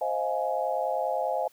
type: chord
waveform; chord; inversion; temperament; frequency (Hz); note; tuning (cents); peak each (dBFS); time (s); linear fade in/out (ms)
sine; F minor seventh; second; just; 523.8 / 628.6 / 698.5 / 838.1; C5 / Eb5 / F5 / Ab5; +2 / +18 / 0 / +16; -31; 0.01-1.48; 5
effects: white hiss -61 dBFS RMS until 1.52 s